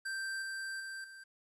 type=tone with level steps; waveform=square; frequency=1568 Hz; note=G6; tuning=in tune; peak=-37 / -39 / -42 / -50 dBFS; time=0.05-1.24 s; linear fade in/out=10 ms; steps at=0.42 / 0.8 / 1.04 s; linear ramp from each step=2 ms; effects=resampled to 24000 Hz + 12-bit